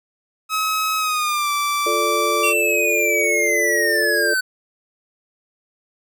sawtooth tone with pitch glide, 1279 to 1166.1 Hz, D#6 to D6, +47 to -13 cents, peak -15 dBFS, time 0.49-2.54 s, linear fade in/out 50 ms, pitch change -160 cents, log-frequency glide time 0.98-1.51 s
sine chord, D minor, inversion first, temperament equal, 349.2 / 440 / 587.3 Hz, F4 / A4 / D5, 0 / 0 / 0 cents, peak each -25 / -23 / -24 dBFS, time 1.86-4.34 s, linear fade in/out 5 ms
square linear sweep, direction down, 2751 to 1500 Hz, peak -18 dBFS, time 2.43-4.41 s, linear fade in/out 10 ms
effects none

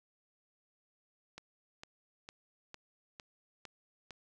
click train, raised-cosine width 0.2 ms, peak -29 dBFS, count 7, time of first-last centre 1.38-4.107 s, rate 2.2 Hz, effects none

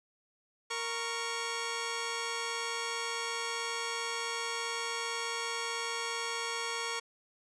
10% pulse tone pair together, 464.6 / 1110.1 Hz, A#4 / C#6, -6 / +2 cents, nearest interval octave + minor third, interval 1508 cents, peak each -28 dBFS, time 0.7-7 s, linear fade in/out 10 ms, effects resampled to 24000 Hz

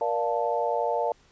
sine chord, Bb major seventh, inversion none, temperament equal with one note detuned, 473.5 / 587.3 / 698.5 / 880 Hz, Bb4 / D5 / F5 / A5, +27 / 0 / 0 / 0 cents, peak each -29 dBFS, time 0.01-1.12 s, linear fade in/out 2 ms, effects pink hiss -60 dBFS RMS until 1.31 s + resampled to 16000 Hz

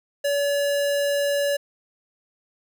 square tone, 570 Hz, C#5, 48 cents sharp, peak -21 dBFS, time 0.24-1.57 s, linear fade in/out 10 ms, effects none

